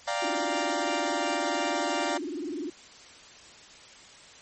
sawtooth chord, G minor seventh, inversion second, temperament equal, 587.3 / 698.5 / 784 / 932.3 Hz, D5 / F5 / G5 / Bb5, 0 / 0 / 0 / 0 cents, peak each -28 / -28 / -32 / -30 dBFS, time 0.07-2.18 s, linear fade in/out 10 ms
sine tone with vibrato, 320 Hz, D#4, 49 cents sharp, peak -31 dBFS, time 0.22-2.7 s, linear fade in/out 5 ms, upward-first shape sine, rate 20 Hz, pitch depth 250 cents each way
effects white hiss -50 dBFS RMS until 4.41 s + MP3 32 kbps

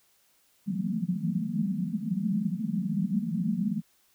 white band-pass noise, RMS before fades -29 dBFS, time 0.66-3.82 s, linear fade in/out 50 ms, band 160 to 230 Hz, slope 96 dB/octave, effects white hiss -66 dBFS RMS until 4.14 s

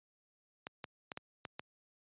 clicks, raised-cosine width 0.3 ms, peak -25 dBFS, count 6, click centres 0.669 / 0.842 / 1.118 / 1.174 / 1.452 / 1.595 s, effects high-pass 100 Hz 12 dB/octave + resampled to 8000 Hz

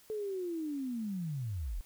sine linear sweep, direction down, 438.4 to 33 Hz, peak -34 dBFS, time 0.1-1.81 s, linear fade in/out 0 ms, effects white hiss -61 dBFS RMS until 1.85 s

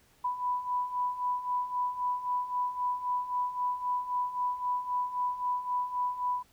sine beating tone pair, 987.8 / 991.6 Hz, B5 / B5, 0 / +7 cents, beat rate 3.8 Hz, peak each -35 / -30 dBFS, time 0.24-6.43 s, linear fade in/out 10 ms, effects pink hiss -64 dBFS RMS until 6.52 s

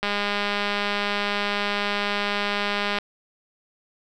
click train, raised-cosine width 0.3 ms, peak -9 dBFS, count 604, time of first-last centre 0.03-2.986 s, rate 204 Hz, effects none

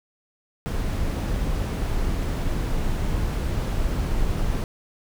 brown noise, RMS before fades -24 dBFS, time 0.66-4.64 s, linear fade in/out 0 ms, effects none

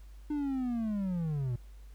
triangle linear sweep, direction down, 301.7 to 116.54 Hz, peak -28 dBFS, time 0.3-1.56 s, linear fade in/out 5 ms, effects added 50 Hz sine -47 dBFS peak until 1.94 s + pink hiss -66 dBFS RMS until 1.94 s

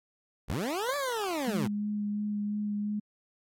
20% pulse linear two-way sweep, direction up then down, 38.89 to 587.3 to 103.1 Hz, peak -25 dBFS, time 0.48-1.68 s, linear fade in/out 20 ms, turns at 0.96 s
sine tone with vibrato, 207.7 Hz, G#3, in tune, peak -29 dBFS, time 1.47-3 s, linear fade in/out 10 ms, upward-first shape sine, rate 2.9 Hz, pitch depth 13 cents each way
effects AAC 64 kbps

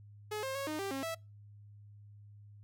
sawtooth tone with pitch steps, 423.9 / 532 / 550 / 307.5 / 393.2 / 270.1 / 656 Hz, G#4 / C5 / C#5 / D#4 / G4 / C#4 / E5, +35 / +29 / -14 / -20 / +5 / -45 / -9 cents, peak -32 dBFS, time 0.31-1.15 s, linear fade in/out 10 ms, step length 120 ms, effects noise-tail reverb RT60 0.3 s tail -26 dB re dry + added 103 Hz sine -52 dBFS peak until 2.63 s

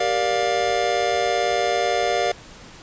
square chord, G minor seventh, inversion none, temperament just, 392 / 470.4 / 588 / 705.6 Hz, G4 / Bb4 / D5 / F5, 0 / +16 / +2 / +18 cents, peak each -28 / -26 / -26 / -23 dBFS, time 0-2.32 s, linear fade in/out 5 ms, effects pink hiss -43 dBFS RMS until 2.82 s + resampled to 16000 Hz

